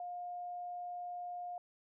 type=tone; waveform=sine; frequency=710 Hz; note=F5; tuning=28 cents sharp; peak=-40 dBFS; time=0-1.58 s; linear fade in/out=2 ms; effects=none